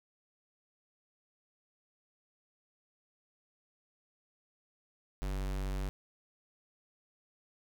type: tone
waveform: square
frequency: 48 Hz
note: G1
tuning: 36 cents flat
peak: -34 dBFS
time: 5.22-5.89 s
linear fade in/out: 0 ms
effects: none